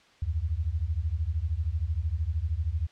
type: beating tone pair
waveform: sine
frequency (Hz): 73.7 / 86.7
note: D2 / F2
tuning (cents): +7 / -12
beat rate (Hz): 13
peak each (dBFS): -29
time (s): 0.22-2.87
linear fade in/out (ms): 5
effects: white hiss -59 dBFS RMS until 2.91 s + low-pass 4000 Hz 12 dB/octave